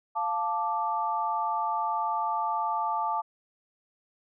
sine chord, D minor, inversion first, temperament equal, 698.5 / 880 / 1174.7 Hz, F5 / A5 / D6, 0 / 0 / 0 cents, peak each -34 / -28 / -31 dBFS, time 0.15-3.22 s, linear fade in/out 20 ms, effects none

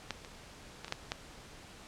clicks, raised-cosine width 0.2 ms, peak -17 / -29 / -23 / -25 / -15 / -16 dBFS, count 6, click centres 0.107 / 0.248 / 0.846 / 0.881 / 0.924 / 1.119 s, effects pink hiss -52 dBFS RMS until 1.87 s + low-pass 8000 Hz 12 dB/octave

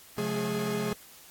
45% pulse tone cluster, 136.2 / 180 / 215.1 / 414 Hz, C#3 / F#3 / A3 / G#4, -30 / -47 / -39 / -5 cents, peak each -37 / -36 / -33 / -32 dBFS, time 0.18-0.93 s, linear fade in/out 2 ms, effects white hiss -52 dBFS RMS until 1.3 s + AAC 64 kbps

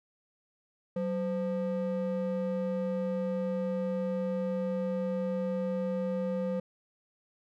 triangle ring-modulated tone, 351.1 Hz, F4, 9 cents sharp, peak -24 dBFS, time 0.96-6.6 s, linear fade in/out 5 ms, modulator 163 Hz, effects none

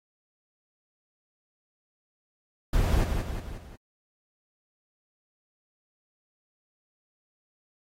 brown noise with echo, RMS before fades -24 dBFS, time 2.73-3.04 s, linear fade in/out 5 ms, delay 180 ms, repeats 4, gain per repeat -5 dB, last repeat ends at 3.76 s, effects AAC 48 kbps

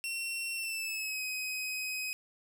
sawtooth tone with pitch glide, 2720 to 2523 Hz, F7 to D#7, -46 to +23 cents, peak -31 dBFS, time 0.04-2.13 s, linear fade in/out 0 ms, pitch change -131 cents, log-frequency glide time 0.54-1.23 s, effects none

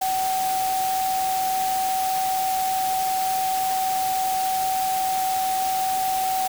sine tone in noise, 757 Hz, F#5, 39 cents sharp, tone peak -21 dBFS, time 0.01-6.48 s, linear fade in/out 10 ms, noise white, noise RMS -31 dBFS, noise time 0.01-6.48 s, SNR +7 dB, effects none

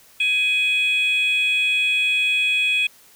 sine tone pair together, 2509 / 3349 Hz, D#7 / G#7, +14 / +14 cents, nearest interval perfect fourth, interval 500 cents, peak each -16 / -22 dBFS, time 0.2-2.87 s, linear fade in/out 5 ms, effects tanh soft clip ceiling -13 dBFS + white hiss -51 dBFS RMS until 3.15 s

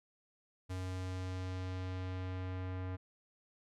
square tone with low-pass filter sweep, 92.5 Hz, F#2, in tune, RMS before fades -40 dBFS, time 0.69-2.97 s, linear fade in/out 20 ms, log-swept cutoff 10000 to 1900 Hz, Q 0.85, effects none

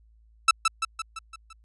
sawtooth tone with echo, 1318.5 Hz, E6, in tune, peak -10 dBFS, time 0.48-0.51 s, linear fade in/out 5 ms, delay 170 ms, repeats 6, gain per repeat -5 dB, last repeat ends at 1.53 s, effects added 55 Hz sine -55 dBFS peak until 1.64 s + resampled to 24000 Hz

